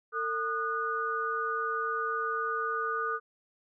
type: tone cluster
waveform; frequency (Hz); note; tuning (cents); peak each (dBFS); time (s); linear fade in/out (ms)
sine; 450.9 / 1221 / 1471; A4 / D#6 / F#6; +42 / -33 / -11; -36 / -31 / -34; 0.12-3.2; 50
effects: none